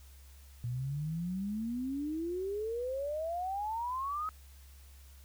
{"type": "exponential sweep", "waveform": "sine", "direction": "up", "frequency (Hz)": [117.3, 1284], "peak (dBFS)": -33, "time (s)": [0.64, 4.29], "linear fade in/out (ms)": 0, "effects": ["added 68 Hz sine -52 dBFS peak until 5.24 s", "white hiss -62 dBFS RMS until 5.24 s"]}